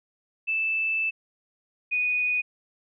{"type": "tone pair in turn", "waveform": "sine", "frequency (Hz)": [2637, 2478], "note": ["E7", "D#7"], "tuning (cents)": [0, -8], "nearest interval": "minor second", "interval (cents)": 108, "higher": "first", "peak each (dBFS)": [-23, -22], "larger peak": "second", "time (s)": [[0.47, 1.11], [1.91, 2.42]], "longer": "first", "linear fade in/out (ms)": 20, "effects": []}